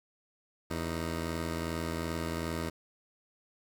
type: tone pair together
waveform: 10% pulse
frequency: 82.64 / 312 Hz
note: E2 / D#4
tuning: +5 / +5 cents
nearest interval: octave + major seventh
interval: 2300 cents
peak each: -25 / -33 dBFS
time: 0.7-2.7 s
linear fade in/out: 10 ms
effects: none

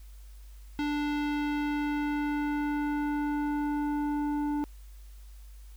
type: tone with low-pass filter sweep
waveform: square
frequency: 293.7 Hz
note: D4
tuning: in tune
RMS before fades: -30 dBFS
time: 0.79-4.64 s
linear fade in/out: 0 ms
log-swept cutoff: 3600 to 840 Hz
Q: 1.1
effects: added 50 Hz sine -45 dBFS peak until 5.76 s + white hiss -62 dBFS RMS until 5.76 s

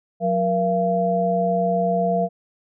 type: tone cluster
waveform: sine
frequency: 181.7 / 473.7 / 682 Hz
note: F#3 / A#4 / F5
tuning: -31 / +28 / -41 cents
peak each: -23 / -24 / -20 dBFS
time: 0.2-2.29 s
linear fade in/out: 50 ms
effects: none

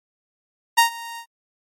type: tone with ADSR envelope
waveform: sawtooth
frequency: 930 Hz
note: A#5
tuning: 4 cents flat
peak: -6 dBFS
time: 0.77-1.26 s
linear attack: 16 ms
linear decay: 110 ms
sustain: -22 dB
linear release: 79 ms
effects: MP3 64 kbps

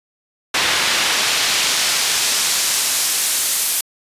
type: noise with band-pass filter sweep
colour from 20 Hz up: pink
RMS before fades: -18 dBFS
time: 0.54-3.81 s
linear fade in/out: 5 ms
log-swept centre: 2800 to 11000 Hz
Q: 0.72
effects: resampled to 32000 Hz

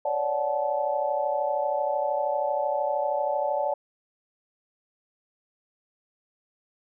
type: chord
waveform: sine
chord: D major seventh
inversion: third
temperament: equal with one note detuned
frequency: 554.4 / 587.3 / 740 / 867.9 Hz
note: C#5 / D5 / F#5 / A5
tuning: 0 / 0 / 0 / -24 cents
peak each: -31 / -27 / -31 / -29 dBFS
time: 0.05-3.74 s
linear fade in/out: 5 ms
effects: none

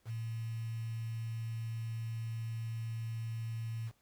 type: tone with quantisation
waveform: sine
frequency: 113.5 Hz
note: A#2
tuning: 46 cents flat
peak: -36 dBFS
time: 0.05-3.92 s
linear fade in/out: 50 ms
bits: 9
effects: pink hiss -73 dBFS RMS until 4.01 s

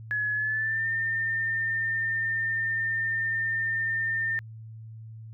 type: tone with pitch glide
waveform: sine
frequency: 1696 to 1807.3 Hz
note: G#6 to A6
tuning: +36 to +46 cents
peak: -25 dBFS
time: 0.11-4.39 s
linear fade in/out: 0 ms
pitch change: +110 cents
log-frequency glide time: 0.33-0.86 s
effects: added 111 Hz sine -40 dBFS peak until 5.33 s

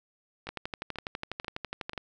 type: two click trains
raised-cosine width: 0.3 ms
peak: -18 / -24 dBFS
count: 19 / 4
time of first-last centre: 0.49-1.978 / 0.47-1.933 s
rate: 12.1 / 2.05 Hz
effects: none

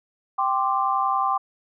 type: chord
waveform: sine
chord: G suspended fourth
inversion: none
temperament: just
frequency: 784 / 1045.3 / 1176 Hz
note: G5 / C6 / D6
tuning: 0 / -2 / +2 cents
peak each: -24 dBFS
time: 0.38-1.38 s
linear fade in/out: 10 ms
effects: none

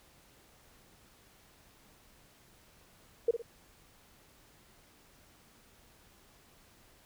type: tone with echo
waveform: sine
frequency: 466.2 Hz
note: A#4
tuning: in tune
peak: -22 dBFS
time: 3.28-3.31 s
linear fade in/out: 5 ms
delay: 56 ms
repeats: 2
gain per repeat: -9 dB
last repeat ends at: 3.422 s
effects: pink hiss -62 dBFS RMS until 7.05 s

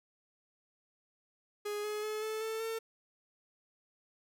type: tone with pitch steps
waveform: 45% pulse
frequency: 415.3 / 422.1 / 429 / 435.9 / 443.1 / 450.3 Hz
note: G#4 / G#4 / A4 / A4 / A4 / A4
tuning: 0 / +28 / -44 / -16 / +12 / +40 cents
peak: -35 dBFS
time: 1.65-2.79 s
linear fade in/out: 10 ms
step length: 190 ms
effects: none

